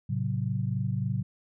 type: chord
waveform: sine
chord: F# diminished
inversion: first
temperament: equal with one note detuned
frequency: 110 / 133.56 / 185 Hz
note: A2 / C3 / F#3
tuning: 0 / +36 / 0 cents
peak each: -30 / -30 / -33 dBFS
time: 0.09-1.23 s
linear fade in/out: 10 ms
effects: none